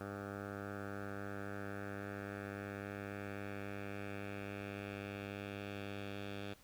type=tone with low-pass filter sweep; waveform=10% pulse; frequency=100.4 Hz; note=G2; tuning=42 cents sharp; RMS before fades=-45 dBFS; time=0-6.54 s; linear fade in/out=10 ms; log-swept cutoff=1300 to 3300 Hz; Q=2.3; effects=pink hiss -64 dBFS RMS until 6.63 s